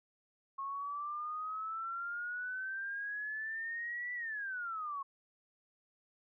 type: exponential two-way sweep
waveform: sine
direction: up then down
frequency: 1086 to 1975.5 to 1086 Hz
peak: -37 dBFS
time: 0.58-5.03 s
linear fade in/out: 10 ms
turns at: 4.14 s
effects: none